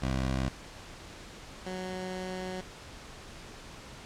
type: tone pair in turn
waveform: 15% pulse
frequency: 65.41 / 185.01 Hz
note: C2 / F#3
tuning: 0 / 0 cents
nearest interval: octave + tritone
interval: 1800 cents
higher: second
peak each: -22 / -29 dBFS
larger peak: first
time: 0.02-0.49 / 1.66-2.61 s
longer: second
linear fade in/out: 5 ms
effects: pink hiss -47 dBFS RMS until 4.05 s + low-pass 7000 Hz 12 dB/octave